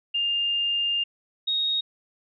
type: tone pair in turn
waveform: sine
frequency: 2808 / 3748 Hz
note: F7 / A#7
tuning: +9 / +9 cents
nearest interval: perfect fourth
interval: 500 cents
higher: second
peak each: -22 dBFS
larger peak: neither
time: 0.14-1.04 / 1.47-1.81 s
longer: first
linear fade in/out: 10 ms
effects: none

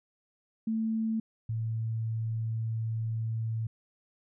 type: tone pair in turn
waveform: sine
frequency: 222.2 / 112.33 Hz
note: A3 / A2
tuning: +17 / +36 cents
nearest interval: octave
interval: 1181 cents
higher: first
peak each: -27 / -29 dBFS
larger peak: first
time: 0.67-1.2 / 1.49-3.67 s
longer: second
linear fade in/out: 5 ms
effects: none

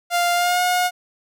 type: tone with pitch glide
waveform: sawtooth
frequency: 698.5 to 720.6 Hz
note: F5 to F#5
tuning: 0 to -46 cents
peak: -13 dBFS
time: 0.1-0.91 s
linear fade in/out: 50 ms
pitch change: +54 cents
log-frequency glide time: 0.34-0.61 s
effects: none

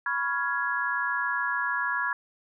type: chord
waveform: sine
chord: C# dominant seventh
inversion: third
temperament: equal with one note detuned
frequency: 987.8 / 1108.7 / 1396.9 / 1669.9 Hz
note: B5 / C#6 / E#6 / G#6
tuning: 0 / 0 / 0 / +9 cents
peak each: -32 / -34 / -32 / -28 dBFS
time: 0.06-2.13 s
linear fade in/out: 2 ms
effects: none

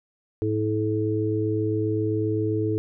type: harmonic tone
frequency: 107.6 Hz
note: A2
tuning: 38 cents flat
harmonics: 1 / 3 / 4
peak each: -26 / -26 / -26 dBFS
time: 0.42-2.78 s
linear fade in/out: 0 ms
effects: none

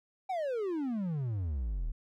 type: exponential sweep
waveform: triangle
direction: down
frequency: 784 to 35.42 Hz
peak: -29 dBFS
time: 0.29-1.92 s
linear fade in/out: 10 ms
effects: none

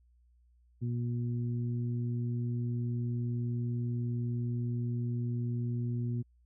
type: harmonic tone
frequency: 119.9 Hz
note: A#2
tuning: 49 cents sharp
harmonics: 1 / 2 / 3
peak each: -31 / -38 / -47 dBFS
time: 0.81-6.23 s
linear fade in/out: 20 ms
effects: added 60 Hz sine -62 dBFS peak until 6.45 s

